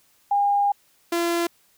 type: tone pair in turn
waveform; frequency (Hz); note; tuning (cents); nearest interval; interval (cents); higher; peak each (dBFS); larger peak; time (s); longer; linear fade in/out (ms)
sine / sawtooth; 810 / 341.3; G#5 / F4; -43 / -40; octave + minor third; 1497; first; -17; neither; 0.31-0.72 / 1.12-1.47; first; 5
effects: white hiss -61 dBFS RMS until 1.77 s